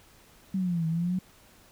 sine exponential two-way sweep, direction down then up, 194.1 to 160 to 187.1 Hz, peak -25 dBFS, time 0.54-1.19 s, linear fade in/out 5 ms, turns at 0.87 s, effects pink hiss -57 dBFS RMS until 1.71 s

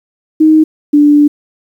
sine tone pair in turn, 312.6 / 293.4 Hz, D#4 / D4, +8 / -2 cents, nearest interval minor second, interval 110 cents, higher first, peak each -3 dBFS, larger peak neither, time 0.4-0.64 / 0.93-1.28 s, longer second, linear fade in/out 10 ms, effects 7-bit

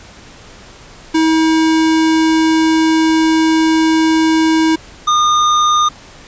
square tone pair in turn, 320 / 1218.3 Hz, D#4 / D#6, +49 / -37 cents, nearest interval octave + major seventh, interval 2314 cents, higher second, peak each -10 dBFS, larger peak neither, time 1.14-4.76 / 5.07-5.89 s, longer first, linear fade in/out 10 ms, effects pink hiss -38 dBFS RMS until 6.27 s + resampled to 16000 Hz

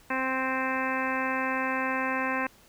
harmonic tone, 261.6 Hz, C4, in tune, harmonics 1 / 2 / 3 / 4 / 5 / 6 / 7 / 8 / 9 / 10, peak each -33 / -35 / -36 / -32 / -42 / -34 / -35 / -39 / -42 / -37 dBFS, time 0.1-2.47 s, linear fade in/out 5 ms, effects pink hiss -57 dBFS RMS until 2.68 s

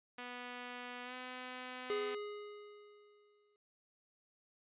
5% pulse tone with pitch glide, 246.1 to 253 Hz, B3 to B3, -6 to +42 cents, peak -33 dBFS, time 0.18-2.15 s, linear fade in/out 5 ms, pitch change +48 cents, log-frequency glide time 1.04-1.14 s
square tone with exponential decay, 415.3 Hz, G#4, in tune, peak -34 dBFS, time 1.9-3.56 s, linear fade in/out 1 ms, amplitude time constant 360 ms
effects resampled to 8000 Hz

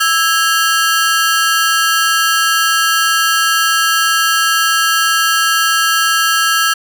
sawtooth ring-modulated tone, 1481 Hz, F#6, 1 cent sharp, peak -4 dBFS, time 0-6.74 s, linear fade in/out 10 ms, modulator 161 Hz, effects none

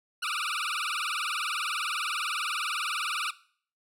20% pulse tone with vibrato, 1300 Hz, E6, 24 cents flat, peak -24 dBFS, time 0.22-3.31 s, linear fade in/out 10 ms, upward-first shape triangle, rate 20 Hz, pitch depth 240 cents each way, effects noise-tail reverb RT60 0.5 s tail -18 dB re dry + low-pass 11000 Hz 12 dB/octave

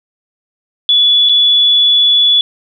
sine tone with dropouts, 3426 Hz, A7, 47 cents flat, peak -6 dBFS, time 0.89-2.41 s, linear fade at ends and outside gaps 1 ms, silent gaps 1.289-1.294 s, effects none

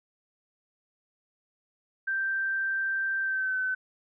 sine tone with pitch glide, 1568 to 1519.8 Hz, G6 to F#6, 0 to +46 cents, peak -26 dBFS, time 2.07-3.75 s, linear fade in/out 10 ms, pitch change -54 cents, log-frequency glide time 3.21-3.57 s, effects none

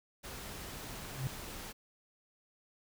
pink noise, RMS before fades -45 dBFS, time 0.23-1.73 s, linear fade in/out 20 ms
sine tone with exponential growth, 132.2 Hz, C3, 18 cents sharp, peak -29 dBFS, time 1.01-1.27 s, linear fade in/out 0 ms, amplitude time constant 56 ms
effects none

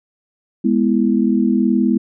sine chord, E major, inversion first, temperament equal, 207.7 / 246.9 / 329.6 Hz, G#3 / B3 / E4, 0 / 0 / 0 cents, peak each -16 / -16 / -19 dBFS, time 0.64-1.98 s, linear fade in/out 10 ms, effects none

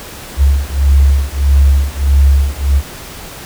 sine beating tone pair, 68.5 / 70.1 Hz, C#2 / C#2, -20 / +20 cents, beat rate 1.6 Hz, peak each -10 dBFS, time 0.37-2.82 s, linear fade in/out 50 ms, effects pink hiss -30 dBFS RMS until 3.45 s

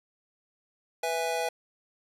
square chord, E major, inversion second, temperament just, 494.4 / 659.3 / 824.1 Hz, B4 / E5 / G#5, +2 / 0 / -14 cents, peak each -33 dBFS, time 1.03-1.49 s, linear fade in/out 5 ms, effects resampled to 32000 Hz

